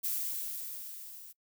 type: noise with level ramp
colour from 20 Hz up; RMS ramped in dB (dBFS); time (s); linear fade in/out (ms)
violet; -32 to -50; 0.03-1.33; 20
effects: noise-tail reverb RT60 0.1 s tail -23 dB re dry